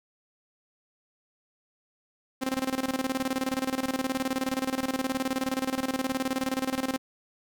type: tone with tremolo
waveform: sawtooth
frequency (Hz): 262.9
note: C4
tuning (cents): +8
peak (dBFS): -21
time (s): 2.41-6.98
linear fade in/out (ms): 20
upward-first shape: square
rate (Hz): 19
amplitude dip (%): 80
effects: none